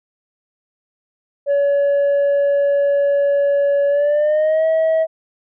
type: tone with pitch glide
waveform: sine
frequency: 566 to 642.7 Hz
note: C#5 to E5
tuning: +36 to -44 cents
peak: -10 dBFS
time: 1.46-5.07 s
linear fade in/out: 50 ms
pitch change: +220 cents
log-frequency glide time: 3.88-4.66 s
effects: tanh soft clip ceiling -12 dBFS